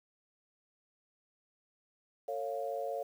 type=chord; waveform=sine; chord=A augmented; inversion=none; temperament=equal with one note detuned; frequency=450 / 554.4 / 698.5 Hz; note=A4 / C#5 / E#5; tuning=+39 / 0 / 0 cents; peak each=-40 / -37 / -39 dBFS; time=2.28-3.03 s; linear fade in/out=5 ms; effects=10-bit